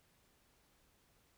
silence, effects pink hiss -72 dBFS RMS until 1.37 s

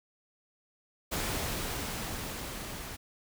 pink noise with level ramp, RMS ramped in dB -32 to -42 dBFS, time 1.11-2.97 s, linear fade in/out 20 ms, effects none

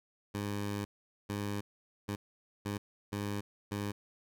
15% pulse tone bursts at uneven times, 102.1 Hz, G#2, 29 cents flat, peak -28 dBFS, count 6, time 0.34-0.85 / 1.29-1.61 / 2.08-2.16 / 2.65-2.78 / 3.12-3.41 / 3.71-3.92 s, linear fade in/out 10 ms, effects none

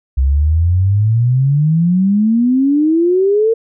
sine exponential sweep, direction up, 64.3 to 460.1 Hz, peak -9 dBFS, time 0.17-3.54 s, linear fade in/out 10 ms, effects none

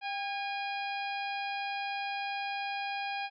harmonic tone with a mistuned harmonic, 817 Hz, G#5, 29 cents flat, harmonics 1 / 2 / 3 / 4 / 5 / 6, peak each -35 / -42 / -39 / -46 / -48 / -49 dBFS, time 0.01-3.3 s, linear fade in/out 50 ms, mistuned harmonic 1, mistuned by -46 cents, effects none

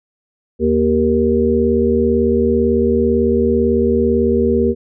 harmonic tone, 78 Hz, D#2, 5 cents sharp, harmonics 1 / 3 / 5 / 6, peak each -21 / -16 / -16 / -17 dBFS, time 0.59-4.75 s, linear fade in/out 50 ms, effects none

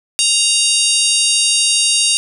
harmonic tone with a mistuned harmonic, 932.3 Hz, A#5, in tune, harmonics 3 / 4 / 5 / 6 / 7 / 8 / 9 / 10, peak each -18 / -19 / -19 / -23 / -21 / -24 / -21 / -18 dBFS, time 0.19-2.17 s, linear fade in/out 0 ms, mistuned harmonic 10, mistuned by +30 cents, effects none

